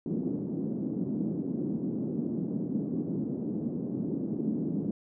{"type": "band-pass noise", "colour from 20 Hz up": "white", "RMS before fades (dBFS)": -32, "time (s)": [0.06, 4.91], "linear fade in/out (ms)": 2, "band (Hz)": [170, 290], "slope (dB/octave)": 24, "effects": []}